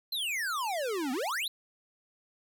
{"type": "exponential two-way sweep", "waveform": "square", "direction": "down then up", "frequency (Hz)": [4220, 242.7, 4220], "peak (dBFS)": -31, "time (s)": [0.12, 1.48], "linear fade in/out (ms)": 5, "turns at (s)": 1.12, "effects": []}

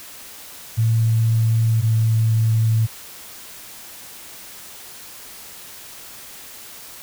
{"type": "tone pair in turn", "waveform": "sine", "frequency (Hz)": [112.9, 111.8], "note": ["A2", "A2"], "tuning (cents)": [45, 28], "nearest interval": "unison", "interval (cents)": 17, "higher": "first", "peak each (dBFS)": -14, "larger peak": "neither", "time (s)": [[0.77, 1.82], [1.82, 2.87]], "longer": "neither", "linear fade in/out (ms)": 20, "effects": ["white hiss -39 dBFS RMS until 7.02 s"]}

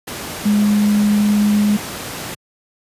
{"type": "tone in noise", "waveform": "sine", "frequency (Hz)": 207.7, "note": "G#3", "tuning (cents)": 0, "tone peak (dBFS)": -11, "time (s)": [0.45, 1.77], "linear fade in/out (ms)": 10, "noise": "pink", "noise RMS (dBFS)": -27, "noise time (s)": [0.07, 2.35], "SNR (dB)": 13, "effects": ["high-pass 100 Hz 12 dB/octave", "resampled to 32000 Hz"]}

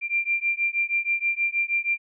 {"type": "beating tone pair", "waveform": "sine", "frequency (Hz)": [2372, 2378.3], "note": ["D7", "D7"], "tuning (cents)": [17, 21], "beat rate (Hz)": 6.3, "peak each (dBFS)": -25, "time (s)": [0.01, 1.98], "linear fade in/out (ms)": 50, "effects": []}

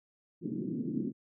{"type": "band-pass noise", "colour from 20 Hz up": "white", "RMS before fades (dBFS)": -35, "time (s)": [0.41, 1.13], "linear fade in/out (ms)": 50, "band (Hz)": [140, 340], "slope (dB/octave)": 48, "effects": []}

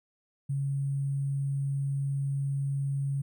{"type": "tone with sample-and-hold", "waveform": "sine", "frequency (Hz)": 138.59, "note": "C#3", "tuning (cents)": 0, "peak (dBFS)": -27, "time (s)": [0.49, 3.22], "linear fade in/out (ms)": 10, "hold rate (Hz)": 8820, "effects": []}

